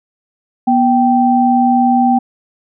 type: tone pair together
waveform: sine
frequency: 243.3 / 780 Hz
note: B3 / G5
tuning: -26 / -9 cents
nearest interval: octave + minor sixth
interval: 2017 cents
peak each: -11 dBFS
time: 0.67-2.19 s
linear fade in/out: 10 ms
effects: none